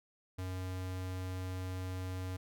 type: tone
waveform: square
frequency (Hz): 92.5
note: F#2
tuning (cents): 0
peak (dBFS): -38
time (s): 0.38-2.37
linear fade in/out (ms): 10
effects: none